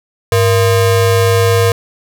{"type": "ring-modulated tone", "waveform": "square", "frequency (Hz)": 285.8, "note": "D4", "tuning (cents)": -47, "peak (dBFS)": -6, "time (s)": [0.32, 1.72], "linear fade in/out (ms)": 2, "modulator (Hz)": 184, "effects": []}